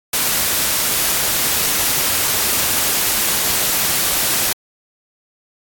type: noise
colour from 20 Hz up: white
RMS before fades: -17 dBFS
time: 0.13-4.53 s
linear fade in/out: 5 ms
effects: AAC 64 kbps